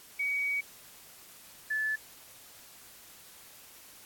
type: tone pair in turn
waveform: sine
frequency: 2259 / 1736.7 Hz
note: C#7 / A6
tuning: +32 / -23 cents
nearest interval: perfect fourth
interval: 455 cents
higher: first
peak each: -28 dBFS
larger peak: neither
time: 0.19-0.61 / 1.7-1.96 s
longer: first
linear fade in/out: 10 ms
effects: white hiss -53 dBFS RMS until 4.05 s + AAC 64 kbps